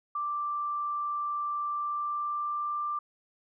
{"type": "tone with pitch glide", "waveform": "sine", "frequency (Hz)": [1176, 1184.2], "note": ["D6", "D6"], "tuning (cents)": [2, 14], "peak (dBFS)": -29, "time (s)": [0.15, 2.99], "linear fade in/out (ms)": 5, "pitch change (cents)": 12, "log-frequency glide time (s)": [1.67, 2.82], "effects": []}